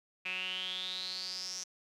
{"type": "tone with band-pass filter sweep", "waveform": "sawtooth", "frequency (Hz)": 185, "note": "F#3", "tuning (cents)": 0, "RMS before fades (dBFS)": -39, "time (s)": [0.25, 1.64], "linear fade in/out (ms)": 10, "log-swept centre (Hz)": [2500, 5900], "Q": 10, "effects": []}